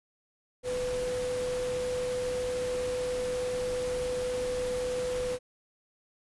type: tone in noise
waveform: sine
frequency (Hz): 500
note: B4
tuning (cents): +21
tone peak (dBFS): -29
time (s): 0.63-5.39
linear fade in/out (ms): 50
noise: pink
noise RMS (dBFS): -40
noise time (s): 0.63-5.39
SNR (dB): +8
effects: resampled to 24000 Hz